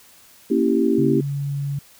sine chord, A# diminished seventh, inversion none, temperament equal with one note detuned, 233.1 / 277.2 / 332.1 / 392 Hz, A#3 / C#4 / E4 / G4, 0 / 0 / +13 / 0 cents, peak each -21 dBFS, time 0.5-1.21 s, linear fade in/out 10 ms
sine tone, 141 Hz, C#3, 30 cents sharp, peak -22 dBFS, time 0.98-1.79 s, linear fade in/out 5 ms
effects white hiss -50 dBFS RMS until 1.99 s

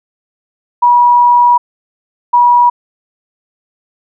sine tone bursts at uneven times, 967 Hz, B5, 37 cents flat, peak -4 dBFS, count 2, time 0.82-1.58 / 2.33-2.7 s, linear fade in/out 10 ms, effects none

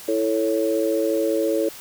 sine chord, A major, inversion second, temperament equal, 329.6 / 440 / 554.4 Hz, E4 / A4 / C#5, 0 / 0 / 0 cents, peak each -23 dBFS, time 0.08-1.69 s, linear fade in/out 5 ms, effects white hiss -40 dBFS RMS until 1.8 s

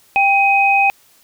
sine tone pair together, 791.1 / 2515 Hz, G5 / D#7, +16 / +18 cents, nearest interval octave + minor sixth, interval 2002 cents, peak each -13 dBFS, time 0.16-0.9 s, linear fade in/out 0 ms, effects white hiss -52 dBFS RMS until 1.23 s

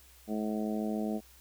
harmonic tone, 107.3 Hz, A2, 43 cents flat, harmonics 2 / 3 / 4 / 5 / 6 / 7, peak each -32 / -38 / -40 / -44 / -41 / -44 dBFS, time 0.27-1.21 s, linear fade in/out 50 ms, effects added 64 Hz sine -59 dBFS peak until 1.4 s + white hiss -59 dBFS RMS until 1.4 s

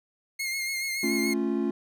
sawtooth tone with vibrato, 2140 Hz, C7, 38 cents sharp, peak -25 dBFS, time 0.39-1.34 s, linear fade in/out 10 ms, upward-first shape sine, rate 7 Hz, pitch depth 34 cents each way
triangle chord, A augmented, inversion none, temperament equal, 220 / 277.2 / 349.2 Hz, A3 / C#4 / E#4, 0 / 0 / 0 cents, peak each -27 dBFS, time 1.03-1.71 s, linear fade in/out 5 ms
effects none

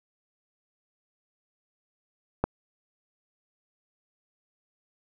click, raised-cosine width 1 ms, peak -9 dBFS, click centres 2.44 s, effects none

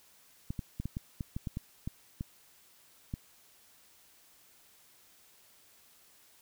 clicks, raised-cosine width 5 ms, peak -23 dBFS, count 12, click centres 0.505 / 0.592 / 0.8 / 0.856 / 0.969 / 1.208 / 1.365 / 1.472 / 1.571 / 1.875 / 2.209 / 3.139 s, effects white hiss -62 dBFS RMS until 6.41 s

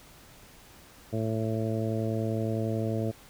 harmonic tone, 111 Hz, A2, 16 cents sharp, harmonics 1 / 2 / 3 / 4 / 5 / 6, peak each -30 / -33 / -35 / -36 / -37 / -38 dBFS, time 1.12-3.12 s, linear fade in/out 20 ms, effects pink hiss -53 dBFS RMS until 3.29 s

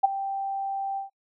sine tone with ADSR envelope, 784 Hz, G5, in tune, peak -12 dBFS, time 0.03-1.1 s, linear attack 15 ms, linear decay 17 ms, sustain -15 dB, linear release 130 ms, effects noise-tail reverb RT60 0.1 s tail -24 dB re dry

